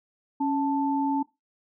sine tone pair together, 277 / 880 Hz, C#4 / A5, -1 / 0 cents, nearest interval octave + minor sixth, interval 2001 cents, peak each -24 / -27 dBFS, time 0.4-1.23 s, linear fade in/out 10 ms, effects noise-tail reverb RT60 0.2 s tail -19 dB re dry

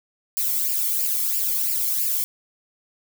violet noise with flanger, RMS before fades -23 dBFS, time 0.37-2.24 s, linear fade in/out 0 ms, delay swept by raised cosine 0.4 to 0.95 ms, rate 3 Hz, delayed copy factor +0.7, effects none

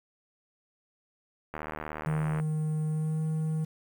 click train, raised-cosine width 0.5 ms, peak -20 dBFS, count 67, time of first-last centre 1.54-2.399 s, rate 76.8 Hz
triangle tone with pitch glide, 155 to 157.53 Hz, D#3 to D#3, -6 to +22 cents, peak -25 dBFS, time 2.06-3.65 s, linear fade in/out 10 ms, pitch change +28 cents, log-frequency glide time 2.87-3.2 s
effects low-pass 2000 Hz 12 dB/octave + 9-bit

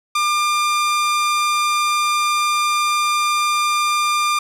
sawtooth tone, 1198 Hz, D6, 34 cents sharp, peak -12 dBFS, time 0.15-4.39 s, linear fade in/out 5 ms, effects low-pass 10000 Hz 12 dB/octave + 9-bit

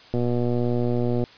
click train, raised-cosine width 2 ms, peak -12 dBFS, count 134, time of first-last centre 0.14-1.239 s, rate 121 Hz, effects white hiss -48 dBFS RMS until 1.37 s + resampled to 11025 Hz

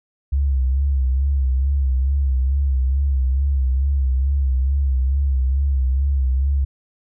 sine tone with vibrato, 67.1 Hz, C2, 44 cents sharp, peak -15 dBFS, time 0.32-6.65 s, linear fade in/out 10 ms, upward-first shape sine, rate 2.3 Hz, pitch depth 77 cents each way, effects none

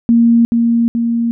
sine tone with echo, 233.1 Hz, A#3, in tune, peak -6 dBFS, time 0.09-0.45 s, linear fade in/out 0 ms, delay 430 ms, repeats 2, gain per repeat -3 dB, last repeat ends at 1.31 s, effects none

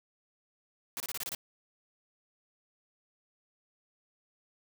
white noise bursts, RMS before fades -37 dBFS, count 7, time 0.97-1.349 s, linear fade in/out 0 ms, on 31 ms, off 27 ms, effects none

